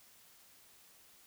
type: silence
effects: white hiss -62 dBFS RMS until 1.26 s